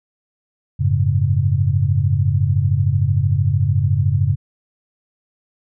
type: chord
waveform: sine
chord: F# suspended second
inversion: none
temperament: equal with one note detuned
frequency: 92.5 / 105.89 / 138.59 Hz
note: F#2 / G#2 / C#3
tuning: 0 / +34 / 0 cents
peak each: -18 dBFS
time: 0.79-4.36 s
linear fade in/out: 20 ms
effects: none